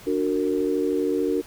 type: chord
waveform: sine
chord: D augmented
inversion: none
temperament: just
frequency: 293.7 / 367.1 / 458.9 Hz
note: D4 / F#4 / A#4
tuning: 0 / -14 / -27 cents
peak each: -25 dBFS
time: 0.06-1.42 s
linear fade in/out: 20 ms
effects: pink hiss -46 dBFS RMS until 1.46 s